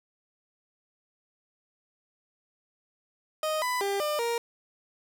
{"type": "tone with pitch steps", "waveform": "30% pulse", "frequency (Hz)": [622, 997, 398.4, 600, 468.8], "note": ["D#5", "B5", "G4", "D5", "A#4"], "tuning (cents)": [-1, 16, 28, 37, 10], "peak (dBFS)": -24, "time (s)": [3.43, 4.38], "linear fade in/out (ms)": 2, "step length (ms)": 190, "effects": []}